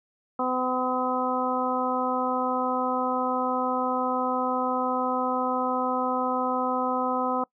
harmonic tone, 254.1 Hz, B3, 49 cents sharp, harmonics 1 / 2 / 3 / 4 / 5, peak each -30 / -30 / -30 / -30 / -30 dBFS, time 0.39-7.44 s, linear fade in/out 5 ms, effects noise-tail reverb RT60 0.1 s tail -24 dB re dry

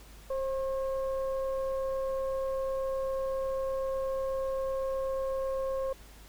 sine tone with frequency modulation, 532 Hz, C5, 29 cents sharp, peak -29 dBFS, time 0.3-5.93 s, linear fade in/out 5 ms, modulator 546 Hz, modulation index 0.52, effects added 50 Hz sine -51 dBFS peak until 6.28 s + pink hiss -55 dBFS RMS until 6.28 s

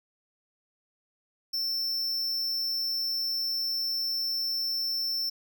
square tone, 5370 Hz, E8, 31 cents sharp, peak -28 dBFS, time 1.53-5.3 s, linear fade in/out 10 ms, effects none

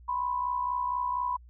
sine tone pair together, 987.8 / 1052 Hz, B5 / C6, 0 / +9 cents, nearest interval minor second, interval 109 cents, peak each -28 / -34 dBFS, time 0.08-1.37 s, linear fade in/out 10 ms, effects added 60 Hz sine -49 dBFS peak until 1.49 s

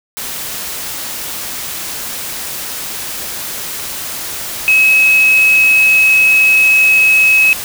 sine tone in noise, 2564 Hz, E7, 49 cents flat, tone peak -6 dBFS, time 4.68-7.53 s, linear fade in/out 0 ms, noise white, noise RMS -23 dBFS, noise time 0.17-7.64 s, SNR +14 dB, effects none

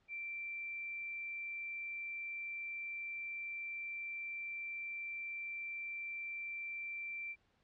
sine tone, 2349 Hz, D7, in tune, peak -40 dBFS, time 0.08-7.36 s, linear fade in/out 50 ms, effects pink hiss -75 dBFS RMS until 7.63 s + low-pass 4000 Hz 12 dB/octave

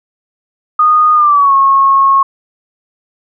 sine tone with pitch glide, 1232 to 1091.3 Hz, D#6 to C#6, -17 to -27 cents, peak -5 dBFS, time 0.79-2.23 s, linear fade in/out 5 ms, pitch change -210 cents, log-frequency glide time 1.14-1.54 s, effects none

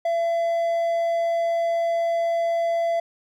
triangle tone, 674 Hz, E5, 38 cents sharp, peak -18 dBFS, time 0.05-3 s, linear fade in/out 5 ms, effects none

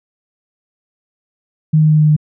sine tone with pitch steps, 155.56 / 154.57 / 153.6 / 152.62 / 151.66 Hz, D#3 / D#3 / D#3 / D#3 / D#3, 0 / -11 / -22 / -33 / -44 cents, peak -7 dBFS, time 1.73-2.165 s, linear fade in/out 10 ms, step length 87 ms, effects none

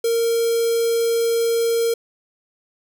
square tone with notch filter, 462.3 Hz, A#4, 14 cents flat, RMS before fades -19 dBFS, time 0.04-1.94 s, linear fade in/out 5 ms, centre 1700 Hz, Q 0.56, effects none

